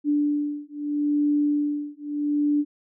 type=beating tone pair; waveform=sine; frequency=292.8 / 293.58 Hz; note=D4 / D4; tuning=-5 / 0 cents; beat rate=0.78 Hz; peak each=-24 dBFS; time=0.04-2.65 s; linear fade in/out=50 ms; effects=none